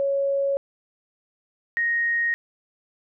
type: tone pair in turn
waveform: sine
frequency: 554.4 / 1868.8 Hz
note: C#5 / A#6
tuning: 0 / +4 cents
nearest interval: octave + major sixth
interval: 2104 cents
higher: second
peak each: -20 dBFS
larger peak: neither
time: 0-0.57 / 1.77-2.34 s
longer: neither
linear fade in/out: 0 ms
effects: none